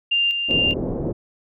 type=tone with tremolo; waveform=sine; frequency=2794 Hz; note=F7; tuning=in tune; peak=-16 dBFS; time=0.11-0.74 s; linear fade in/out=10 ms; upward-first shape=square; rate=2.5 Hz; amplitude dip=45%
type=low-pass noise; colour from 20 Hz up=white; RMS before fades=-25 dBFS; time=0.48-1.13 s; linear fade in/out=20 ms; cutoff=490 Hz; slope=24 dB/octave
effects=none